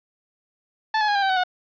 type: tone with pitch steps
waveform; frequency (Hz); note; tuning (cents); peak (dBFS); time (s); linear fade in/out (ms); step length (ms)
30% pulse; 874 / 848.1 / 823 / 798.7 / 775.1 / 752.1 / 729.9; A5 / G#5 / G#5 / G5 / G5 / F#5 / F#5; -12 / +36 / -16 / +32 / -20 / +28 / -24; -16; 0.94-1.437; 5; 71
effects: resampled to 11025 Hz + 8-bit